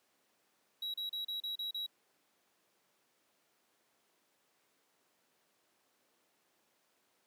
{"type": "tone bursts", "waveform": "triangle", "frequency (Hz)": 3873, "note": "B7", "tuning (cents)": -35, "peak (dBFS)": -35, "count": 7, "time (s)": [0.82, 1.864], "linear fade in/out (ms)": 5, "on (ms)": 120, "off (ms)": 34, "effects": ["pink hiss -74 dBFS RMS until 7.26 s", "high-pass 300 Hz 12 dB/octave"]}